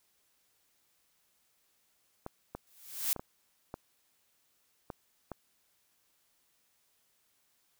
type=clicks; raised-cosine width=1 ms; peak=-25 dBFS; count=7; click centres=2.264 / 2.55 / 3.163 / 3.195 / 3.741 / 4.902 / 5.317 s
type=noise with exponential growth; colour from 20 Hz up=blue; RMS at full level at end=-28 dBFS; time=2.67-3.13 s; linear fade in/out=0 ms; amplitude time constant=99 ms
effects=white hiss -73 dBFS RMS until 7.79 s